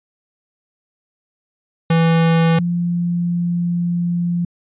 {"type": "tone pair in turn", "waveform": ["square", "sine"], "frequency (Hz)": [164.81, 173.51], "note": ["E3", "F3"], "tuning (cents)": [0, -11], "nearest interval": "minor second", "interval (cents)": 89, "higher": "second", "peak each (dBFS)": [-12, -16], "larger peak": "first", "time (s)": [[1.9, 2.59], [2.59, 4.45]], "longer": "second", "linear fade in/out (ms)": 5, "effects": ["resampled to 8000 Hz"]}